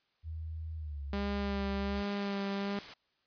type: tone with pitch glide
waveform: sine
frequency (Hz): 80.1 to 70.14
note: E2 to C#2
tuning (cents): -49 to +21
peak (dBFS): -37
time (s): 0.23-2.04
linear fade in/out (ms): 50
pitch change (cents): -230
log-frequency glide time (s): 0.76-1.03
type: tone with vibrato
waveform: sawtooth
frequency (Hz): 200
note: G3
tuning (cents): +35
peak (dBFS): -29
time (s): 1.13-2.79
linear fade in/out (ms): 2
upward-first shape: sine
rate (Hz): 1.3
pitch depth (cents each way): 17
type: noise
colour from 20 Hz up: white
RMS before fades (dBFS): -46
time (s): 1.95-2.94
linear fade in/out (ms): 5
effects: white hiss -75 dBFS RMS until 3.26 s + resampled to 11025 Hz